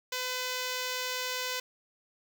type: tone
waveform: 5% pulse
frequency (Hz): 505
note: B4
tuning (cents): +39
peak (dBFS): -20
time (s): 0.12-1.6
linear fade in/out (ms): 5
effects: none